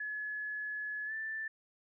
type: tone with pitch glide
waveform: sine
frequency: 1703 to 1766.1 Hz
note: G#6 to A6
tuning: +43 to +6 cents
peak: -36 dBFS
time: 0-1.48 s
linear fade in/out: 5 ms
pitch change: +63 cents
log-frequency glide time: 1.06-1.13 s
effects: none